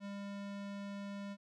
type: tone with low-pass filter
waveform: square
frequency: 200.4 Hz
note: G3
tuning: 38 cents sharp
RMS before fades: -44 dBFS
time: 0-1.37 s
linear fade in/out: 50 ms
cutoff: 5200 Hz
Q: 0.63
effects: none